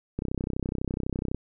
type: click train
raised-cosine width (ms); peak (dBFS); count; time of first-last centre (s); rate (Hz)
3; -16; 38; 0.19-1.346; 32
effects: none